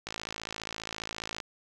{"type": "click train", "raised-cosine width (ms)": 0.2, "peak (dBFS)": -18, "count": 74, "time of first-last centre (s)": [0.07, 1.402], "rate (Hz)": 54.8, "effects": []}